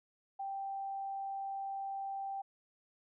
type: tone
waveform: sine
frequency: 784 Hz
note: G5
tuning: in tune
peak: -37 dBFS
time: 0.39-2.42 s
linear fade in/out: 10 ms
effects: none